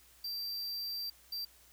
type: tone bursts at uneven times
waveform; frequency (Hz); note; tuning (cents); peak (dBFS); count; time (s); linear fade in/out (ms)
square; 4699; D8; 0; -37; 2; 0.24-1.1 / 1.32-1.45; 5
effects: added 60 Hz sine -68 dBFS peak until 1.72 s + white hiss -62 dBFS RMS until 1.72 s